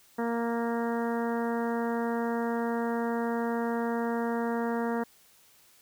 harmonic tone, 233.1 Hz, A#3, in tune, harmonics 1 / 2 / 3 / 4 / 5 / 6 / 7 / 8, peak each -30 / -32 / -37 / -37 / -43 / -43 / -44 / -45 dBFS, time 0.18-5.04 s, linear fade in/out 10 ms, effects white hiss -60 dBFS RMS until 5.81 s

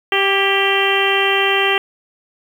harmonic tone with a mistuned harmonic, 392 Hz, G4, in tune, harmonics 1 / 2 / 3 / 4 / 5 / 6 / 7 / 8, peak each -19 / -22 / -23 / -25 / -20 / -25 / -20 / -21 dBFS, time 0.12-1.78 s, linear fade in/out 2 ms, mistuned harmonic 4, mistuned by +37 cents, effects 7-bit

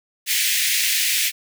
pink high-pass noise, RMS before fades -20 dBFS, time 0.26-1.32 s, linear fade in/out 50 ms, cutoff 1900 Hz, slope 48 dB/octave, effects none

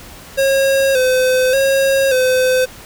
square tone with vibrato, 527 Hz, C5, 12 cents sharp, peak -12 dBFS, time 0.37-2.66 s, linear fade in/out 20 ms, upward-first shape square, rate 0.86 Hz, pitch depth 51 cents each way, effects pink hiss -37 dBFS RMS until 2.85 s

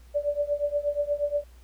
sine tone with tremolo, 582 Hz, D5, 16 cents flat, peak -20 dBFS, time 0.14-1.44 s, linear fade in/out 20 ms, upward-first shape triangle, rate 8.4 Hz, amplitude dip 95%, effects added 60 Hz sine -48 dBFS peak until 1.63 s + pink hiss -61 dBFS RMS until 1.63 s

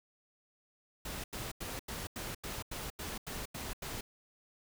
pink noise bursts, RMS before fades -41 dBFS, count 11, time 1.05-4.01 s, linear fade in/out 5 ms, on 190 ms, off 87 ms, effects none

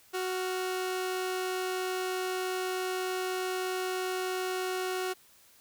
sawtooth tone pair together, 370.8 / 1400 Hz, F#4 / F6, +4 / +4 cents, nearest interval octave + major seventh, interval 2300 cents, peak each -27 / -38 dBFS, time 0.13-5.14 s, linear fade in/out 20 ms, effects white hiss -60 dBFS RMS until 5.6 s

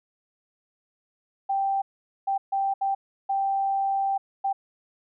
sine tone bursts at uneven times, 784 Hz, G5, in tune, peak -22 dBFS, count 6, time 1.49-1.82 / 2.27-2.38 / 2.52-2.74 / 2.81-2.95 / 3.29-4.18 / 4.44-4.53 s, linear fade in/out 10 ms, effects none

